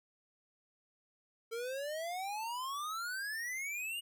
square exponential sweep, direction up, 448.3 to 2901 Hz, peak -38 dBFS, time 1.51-4.01 s, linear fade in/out 20 ms, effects none

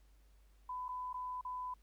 sine tone with dropouts, 1002 Hz, B5, 25 cents sharp, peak -39 dBFS, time 0.69-1.74 s, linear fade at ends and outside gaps 5 ms, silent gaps 0.883-0.889 / 1.13-1.141 / 1.412-1.449 s, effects added 50 Hz sine -62 dBFS peak until 1.82 s + pink hiss -75 dBFS RMS until 1.82 s

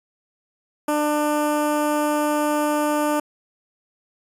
15% pulse tone with notch filter, 298.3 Hz, D4, 27 cents sharp, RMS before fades -21 dBFS, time 0.88-3.2 s, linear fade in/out 5 ms, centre 4000 Hz, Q 0.65, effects resampled to 32000 Hz

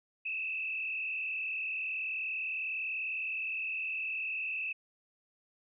sine tone with frequency modulation, 2600 Hz, E7, 24 cents flat, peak -33 dBFS, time 0.25-4.73 s, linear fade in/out 10 ms, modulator 39.7 Hz, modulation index 2.3, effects none

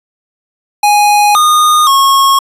square tone with pitch steps, 829 / 1227 / 1092 Hz, G#5 / D#6 / C#6, -3 / -25 / -26 cents, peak -6 dBFS, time 0.83-2.39 s, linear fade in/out 5 ms, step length 520 ms, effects resampled to 32000 Hz

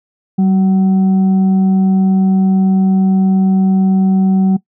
sine tone with frequency modulation, 190.8 Hz, G3, 47 cents flat, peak -8 dBFS, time 0.38-4.57 s, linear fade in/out 10 ms, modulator 564 Hz, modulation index 0.22, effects noise-tail reverb RT60 0.1 s tail -20 dB re dry

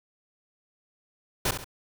pink noise with echo, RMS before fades -25 dBFS, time 1.45-1.51 s, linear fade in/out 5 ms, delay 67 ms, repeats 2, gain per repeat -8 dB, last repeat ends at 1.644 s, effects none

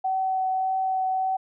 sine tone with vibrato, 757 Hz, F#5, 39 cents sharp, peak -22 dBFS, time 0.04-1.37 s, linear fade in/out 10 ms, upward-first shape triangle, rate 1.7 Hz, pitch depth 10 cents each way, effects none

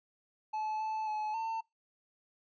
triangle tone with pitch steps, 863 / 872 / 855 / 899 Hz, A5 / A5 / A5 / A5, -34 / -16 / -50 / +37 cents, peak -31 dBFS, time 0.53-1.61 s, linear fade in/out 10 ms, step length 270 ms, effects noise-tail reverb RT60 0.2 s tail -25 dB re dry + resampled to 16000 Hz

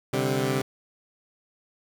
15% pulse chord, C suspended second, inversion none, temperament equal, 130.81 / 146.83 / 196 Hz, C3 / D3 / G3, 0 / 0 / 0 cents, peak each -20 / -23 / -25 dBFS, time 0.13-0.62 s, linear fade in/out 5 ms, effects none

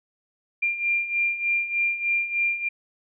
sine beating tone pair, 2387 / 2390.3 Hz, D7 / D7, +28 / +30 cents, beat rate 3.3 Hz, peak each -28 / -23 dBFS, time 0.62-2.69 s, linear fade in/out 10 ms, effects none

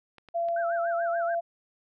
clicks, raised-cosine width 0.3 ms, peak -33 dBFS, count 3, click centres 0.183 / 0.287 / 0.486 s
sine tone, 680 Hz, F5, 46 cents flat, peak -25 dBFS, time 0.34-1.41 s, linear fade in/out 20 ms
sine tone with vibrato, 1450 Hz, F#6, 35 cents flat, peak -34 dBFS, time 0.56-1.35 s, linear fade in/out 5 ms, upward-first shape sine, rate 6.9 Hz, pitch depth 180 cents each way
effects none

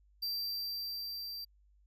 square tone with level ramp, 4699 Hz, D8, in tune, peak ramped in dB -34 to -41 dBFS, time 0.22-1.45 s, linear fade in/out 10 ms, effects added 50 Hz sine -63 dBFS peak until 1.86 s

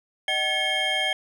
triangle tone cluster, 612 / 760 / 1714 / 2183 / 3187 Hz, D#5 / F#5 / A6 / C#7 / G7, -29 / +46 / -46 / -27 / +28 cents, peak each -31 / -29 / -29 / -26 / -24 dBFS, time 0.28-1.13 s, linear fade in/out 2 ms, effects none

